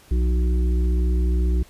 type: harmonic tone with a mistuned harmonic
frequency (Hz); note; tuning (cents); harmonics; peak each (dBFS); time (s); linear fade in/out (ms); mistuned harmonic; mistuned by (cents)
61.74; B1; 0; 1 / 3 / 5 / 6; -17 / -31 / -34 / -34; 0.11-1.63; 5; 3; -70
effects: pink hiss -51 dBFS RMS until 1.69 s + resampled to 32000 Hz